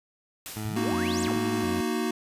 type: noise with exponential decay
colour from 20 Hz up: white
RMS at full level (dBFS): -36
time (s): 0.46-1.29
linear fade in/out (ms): 0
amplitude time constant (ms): 180
type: tone with vibrato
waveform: 20% pulse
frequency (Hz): 98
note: G2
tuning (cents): 0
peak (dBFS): -27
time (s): 0.56-1.81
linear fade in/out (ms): 5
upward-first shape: square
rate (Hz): 1.4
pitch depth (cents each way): 160
type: exponential two-way sweep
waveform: sine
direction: up then down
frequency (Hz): 89.6 to 8600 to 111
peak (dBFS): -34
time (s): 0.65-1.37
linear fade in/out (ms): 0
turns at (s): 1.22
type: chord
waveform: square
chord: D# minor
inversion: second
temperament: equal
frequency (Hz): 233.1 / 311.1 / 370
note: A#3 / D#4 / F#4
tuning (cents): 0 / 0 / 0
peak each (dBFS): -30 / -32 / -31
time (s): 0.76-2.11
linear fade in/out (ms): 5
effects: resampled to 32000 Hz